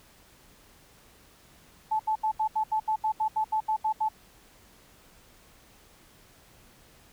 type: tone bursts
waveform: sine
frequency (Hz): 869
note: A5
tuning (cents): -22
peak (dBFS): -23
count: 14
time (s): 1.91-4.088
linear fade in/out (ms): 10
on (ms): 85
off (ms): 76
effects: pink hiss -57 dBFS RMS until 7.12 s